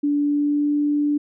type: tone with pitch glide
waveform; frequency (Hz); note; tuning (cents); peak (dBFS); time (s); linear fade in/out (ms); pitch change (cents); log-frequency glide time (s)
sine; 290 to 293; D4 to D4; -22 to -4; -17; 0.03-1.18; 10; +18; 0.18-0.73
effects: none